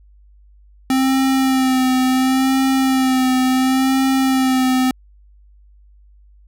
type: tone with vibrato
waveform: square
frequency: 261.6 Hz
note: C4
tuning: in tune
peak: -14 dBFS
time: 0.9-4.91 s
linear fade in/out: 2 ms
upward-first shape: sine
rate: 0.71 Hz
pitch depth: 30 cents each way
effects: added 50 Hz sine -45 dBFS peak until 6.47 s